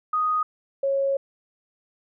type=tone pair in turn; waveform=sine; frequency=1244.5 / 548.9 Hz; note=D#6 / C#5; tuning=0 / -17 cents; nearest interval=octave + major second; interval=1417 cents; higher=first; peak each=-20 / -20 dBFS; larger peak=neither; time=0.13-0.43 / 0.83-1.17 s; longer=second; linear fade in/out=5 ms; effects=none